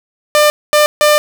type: tone bursts at uneven times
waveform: sawtooth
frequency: 598 Hz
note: D5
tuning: 31 cents sharp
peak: -3 dBFS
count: 3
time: 0.35-0.5 / 0.73-0.86 / 1.01-1.18 s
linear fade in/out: 0 ms
effects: none